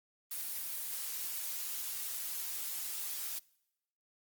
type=noise; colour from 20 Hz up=blue; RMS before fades=-39 dBFS; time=0.31-3.39 s; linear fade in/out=5 ms; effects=noise-tail reverb RT60 0.9 s tail -25 dB re dry + Opus 24 kbps